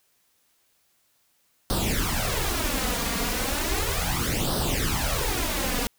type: noise with flanger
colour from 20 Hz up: pink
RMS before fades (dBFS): -26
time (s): 1.7-5.87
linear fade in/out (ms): 0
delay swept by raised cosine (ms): 0.21 to 4.31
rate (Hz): 0.35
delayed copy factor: +0.75
effects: white hiss -67 dBFS RMS until 5.98 s